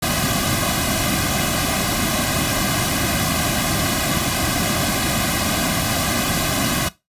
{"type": "noise with comb filter", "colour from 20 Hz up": "pink", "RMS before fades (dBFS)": -20, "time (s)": [0.02, 6.89], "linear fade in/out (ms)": 10, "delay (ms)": 2.2, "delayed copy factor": -0.9, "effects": ["noise-tail reverb RT60 0.2 s tail -17 dB re dry", "resampled to 32000 Hz"]}